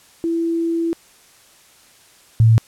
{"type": "tone pair in turn", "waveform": "sine", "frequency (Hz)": [333.1, 112.68], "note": ["E4", "A2"], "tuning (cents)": [18, 42], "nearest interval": "octave + perfect fifth", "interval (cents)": 1876, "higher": "first", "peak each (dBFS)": [-17, -8], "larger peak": "second", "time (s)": [[0.24, 0.93], [2.4, 2.58]], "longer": "first", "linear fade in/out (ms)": 0, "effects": ["white hiss -50 dBFS RMS until 2.67 s", "low-pass 11000 Hz 12 dB/octave"]}